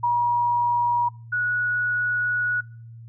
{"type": "tone pair in turn", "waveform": "sine", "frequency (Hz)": [958, 1463], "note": ["A#5", "F#6"], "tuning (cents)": [47, -20], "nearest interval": "perfect fifth", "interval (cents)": 733, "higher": "second", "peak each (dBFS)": [-18, -21], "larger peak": "first", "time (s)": [[0.03, 1.09], [1.32, 2.61]], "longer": "second", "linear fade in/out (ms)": 10, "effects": ["noise-tail reverb RT60 0.5 s tail -25 dB re dry", "added 115 Hz sine -39 dBFS peak until 3.08 s"]}